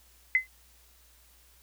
sine tone with exponential decay, 2045 Hz, C7, 40 cents flat, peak -16 dBFS, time 0.35-0.47 s, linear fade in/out 1 ms, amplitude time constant 25 ms, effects added 60 Hz sine -61 dBFS peak until 1.62 s + white hiss -61 dBFS RMS until 1.62 s

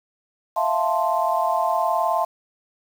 sine chord, F major seventh, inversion third, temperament equal, 659.3 / 698.5 / 880 / 1046.5 Hz, E5 / F5 / A5 / C6, 0 / 0 / 0 / 0 cents, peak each -24 dBFS, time 0.56-2.25 s, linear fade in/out 10 ms, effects 7-bit

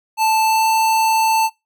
square tone with pitch glide, 880 to 887.1 Hz, A5 to A5, 0 to +14 cents, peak -14 dBFS, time 0.17-1.5 s, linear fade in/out 50 ms, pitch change +14 cents, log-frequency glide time 0.42-0.68 s, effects noise-tail reverb RT60 0.2 s tail -22 dB re dry

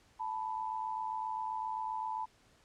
sine tone pair together, 879 / 986.6 Hz, A5 / B5, -2 / -2 cents, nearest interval major second, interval 200 cents, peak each -37 / -38 dBFS, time 0.19-2.26 s, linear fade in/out 20 ms, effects pink hiss -66 dBFS RMS until 2.64 s + low-pass 8000 Hz 12 dB/octave

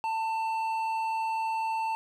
triangle tone with hard clipping, 892 Hz, A5, 23 cents sharp, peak -29 dBFS, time 0.04-1.95 s, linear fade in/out 0 ms, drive 10 dB, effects none

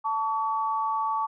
sine tone pair together, 883 / 1135.1 Hz, A5 / C#6, +6 / +41 cents, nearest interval major third, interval 435 cents, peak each -27 dBFS, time 0.04-1.27 s, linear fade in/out 20 ms, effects none

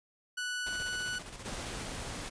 sawtooth tone, 1480 Hz, F#6, in tune, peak -30 dBFS, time 0.37-1.19 s, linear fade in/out 10 ms
pink noise with tremolo, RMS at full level -44 dBFS, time 0.66-1.84 s, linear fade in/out 5 ms, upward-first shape square, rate 15 Hz, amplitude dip 45%
pink noise, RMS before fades -40 dBFS, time 1.44-2.3 s, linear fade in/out 20 ms
effects resampled to 22050 Hz

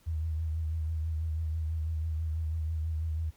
sine tone with vibrato, 79.6 Hz, D#2, 40 cents sharp, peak -29 dBFS, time 0.06-3.31 s, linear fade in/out 20 ms, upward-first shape triangle, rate 6.1 Hz, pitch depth 55 cents each way, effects pink hiss -64 dBFS RMS until 3.36 s

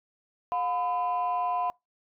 sine tone pair together, 715.1 / 1006 Hz, F5 / B5, +41 / +32 cents, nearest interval tritone, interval 591 cents, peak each -27 dBFS, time 0.52-1.7 s, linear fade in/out 0 ms, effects noise-tail reverb RT60 0.2 s tail -26 dB re dry + tanh soft clip ceiling -21 dBFS

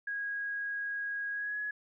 sine tone with pitch glide, 1646 to 1684.5 Hz, G#6 to G#6, -16 to +24 cents, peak -33 dBFS, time 0.07-1.71 s, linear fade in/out 5 ms, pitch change +40 cents, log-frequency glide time 1.32-1.59 s, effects none

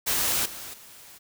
white noise with level steps, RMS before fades -25 / -39 / -48 dBFS, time 0.06-1.19 s, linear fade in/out 20 ms, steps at 0.45 / 0.73 s, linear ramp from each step 10 ms, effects none

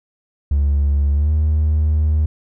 triangle tone with pitch glide, 71.2 to 76.75 Hz, C#2 to D#2, +47 to -23 cents, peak -10 dBFS, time 0.51-2.26 s, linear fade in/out 5 ms, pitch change +130 cents, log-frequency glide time 1.13-1.31 s, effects tanh soft clip ceiling -8 dBFS

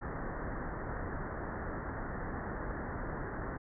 pink low-pass noise, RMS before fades -39 dBFS, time 0.01-3.58 s, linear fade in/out 20 ms, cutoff 1900 Hz, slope 96 dB/octave, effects none

